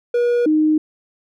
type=tone pair in turn; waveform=triangle / sine; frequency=480.8 / 308.8 Hz; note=B4 / D#4; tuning=-46 / -13 cents; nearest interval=minor sixth; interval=767 cents; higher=first; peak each=-12 dBFS; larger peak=neither; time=0.14-0.46 / 0.46-0.78 s; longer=neither; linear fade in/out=5 ms; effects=none